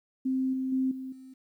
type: tone with level steps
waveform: sine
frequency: 261.6 Hz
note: C4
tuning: in tune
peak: -25 / -28 / -24 / -35 / -45 dBFS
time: 0.25-1.34 s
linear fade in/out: 10 ms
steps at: 0.53 / 0.72 / 0.91 / 1.12 s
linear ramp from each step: 5 ms
effects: 11-bit

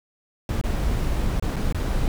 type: noise with dropouts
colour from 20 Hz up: brown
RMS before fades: -23 dBFS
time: 0.49-2.08 s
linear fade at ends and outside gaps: 1 ms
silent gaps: 0.613-0.638 / 1.398-1.424 / 1.56-1.565 / 1.725-1.746 s
effects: none

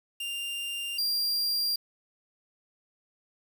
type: tone pair in turn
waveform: 45% pulse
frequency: 2794 / 4763 Hz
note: F7 / D8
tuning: 0 / +24 cents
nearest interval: major sixth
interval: 924 cents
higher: second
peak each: -32 / -25 dBFS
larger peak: second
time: 0.2-0.98 / 0.98-1.76 s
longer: neither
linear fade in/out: 5 ms
effects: 9-bit

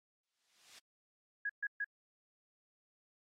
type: noise with exponential growth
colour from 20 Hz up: blue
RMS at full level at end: -45 dBFS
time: 0.23-0.79 s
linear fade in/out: 5 ms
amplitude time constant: 120 ms
type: tone bursts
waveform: sine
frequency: 1661.2 Hz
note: G#6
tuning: in tune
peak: -34 dBFS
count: 3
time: 1.45-1.845 s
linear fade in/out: 5 ms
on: 45 ms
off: 130 ms
effects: low-pass 5000 Hz 12 dB/octave + AAC 48 kbps

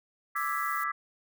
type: chord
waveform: sine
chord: E dominant seventh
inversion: third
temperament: equal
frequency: 1174.7 / 1318.5 / 1661.2 / 1975.5 Hz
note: D6 / E6 / G#6 / B6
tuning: 0 / 0 / 0 / 0 cents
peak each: -32 / -33 / -37 / -36 dBFS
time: 0.35-0.92 s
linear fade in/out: 10 ms
type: noise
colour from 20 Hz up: violet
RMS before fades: -43 dBFS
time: 0.36-0.84 s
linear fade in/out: 5 ms
effects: none

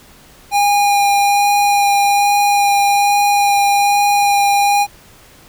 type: tone with vibrato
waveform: square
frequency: 811 Hz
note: G#5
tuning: 41 cents flat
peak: -11 dBFS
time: 0.51-4.87 s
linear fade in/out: 50 ms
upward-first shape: sine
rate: 1.2 Hz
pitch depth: 11 cents each way
effects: pink hiss -44 dBFS RMS until 5.48 s

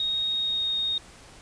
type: tone with pitch glide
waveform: sine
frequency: 3739 to 3713 Hz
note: A#7 to A#7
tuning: +4 to -8 cents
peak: -24 dBFS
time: 0-0.98 s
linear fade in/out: 2 ms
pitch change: -12 cents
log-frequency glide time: 0.33-0.78 s
effects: pink hiss -49 dBFS RMS until 1.41 s + resampled to 22050 Hz

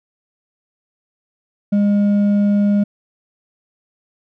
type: tone with hard clipping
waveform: sine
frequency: 203.8 Hz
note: G#3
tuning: 32 cents flat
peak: -13 dBFS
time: 1.72-2.84 s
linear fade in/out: 10 ms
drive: 4 dB
effects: none

